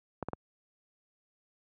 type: clicks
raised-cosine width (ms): 1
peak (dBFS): -20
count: 3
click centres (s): 0.227 / 0.286 / 0.333
effects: high-pass 80 Hz 12 dB/octave